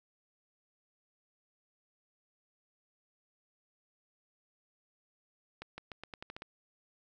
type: accelerating click train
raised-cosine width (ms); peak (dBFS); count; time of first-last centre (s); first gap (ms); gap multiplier
0.3; -27; 9; 5.62-6.421; 160; 0.86
effects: none